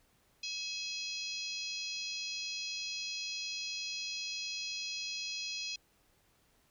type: harmonic tone with a mistuned harmonic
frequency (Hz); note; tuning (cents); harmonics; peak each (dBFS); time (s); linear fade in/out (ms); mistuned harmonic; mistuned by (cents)
829; G#5; -3; 3 / 4 / 5 / 6 / 7 / 8; -42 / -45 / -42 / -44 / -47 / -51; 0.43-5.76; 5; 3; +55
effects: pink hiss -70 dBFS RMS until 6.7 s